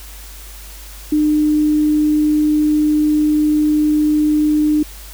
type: tone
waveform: sine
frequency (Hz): 302.4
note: D#4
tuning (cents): -49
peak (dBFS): -11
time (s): 1.12-4.83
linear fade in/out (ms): 5
effects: added 50 Hz sine -34 dBFS peak until 5.13 s + white hiss -38 dBFS RMS until 5.13 s